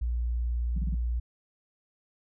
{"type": "tone", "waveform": "sine", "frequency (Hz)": 59.3, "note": "A#1", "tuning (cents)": 30, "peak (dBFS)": -26, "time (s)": [0.01, 1.2], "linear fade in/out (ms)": 10}
{"type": "tone bursts", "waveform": "sine", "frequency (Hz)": 170, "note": "F3", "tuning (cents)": -46, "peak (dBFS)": -31, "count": 4, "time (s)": [0.76, 0.947], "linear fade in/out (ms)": 5, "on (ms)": 25, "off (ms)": 29}
{"effects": []}